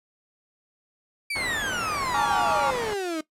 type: exponential sweep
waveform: 35% pulse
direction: down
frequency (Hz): 2361 to 305.4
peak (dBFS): -25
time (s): 1.3-3.21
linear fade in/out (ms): 5
type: low-pass noise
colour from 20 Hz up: white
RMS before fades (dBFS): -34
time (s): 1.35-2.94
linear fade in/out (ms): 10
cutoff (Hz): 1400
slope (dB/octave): 12
type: chord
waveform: triangle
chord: Bb dominant seventh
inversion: third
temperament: equal with one note detuned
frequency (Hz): 830.6 / 932.3 / 1148.5 / 1396.9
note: Ab5 / Bb5 / D6 / F6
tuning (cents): 0 / 0 / -39 / 0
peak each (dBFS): -23 / -26 / -25 / -29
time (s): 2.14-2.71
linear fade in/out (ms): 5
effects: noise-tail reverb RT60 0.1 s tail -18 dB re dry + low-pass 11000 Hz 12 dB/octave